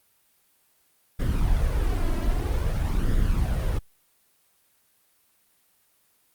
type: noise with flanger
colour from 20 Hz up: brown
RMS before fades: -23 dBFS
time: 1.19-3.79 s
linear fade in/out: 10 ms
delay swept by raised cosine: 0.58 to 3.08 ms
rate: 0.51 Hz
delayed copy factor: +0.55
effects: white hiss -65 dBFS RMS until 6.34 s + Opus 32 kbps